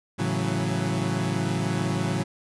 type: chord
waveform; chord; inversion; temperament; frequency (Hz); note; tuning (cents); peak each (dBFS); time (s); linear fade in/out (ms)
30% pulse; F# minor seventh; first; equal with one note detuned; 109.11 / 138.59 / 164.81 / 185; A2 / C#3 / E3 / F#3; -14 / 0 / 0 / 0; -27; 0.18-2.24; 20
effects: resampled to 24000 Hz